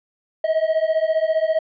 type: beating tone pair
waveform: triangle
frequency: 630 / 645 Hz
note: D#5 / E5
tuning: +21 / -38 cents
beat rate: 15 Hz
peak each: -18 dBFS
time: 0.44-1.59 s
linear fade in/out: 5 ms
effects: resampled to 11025 Hz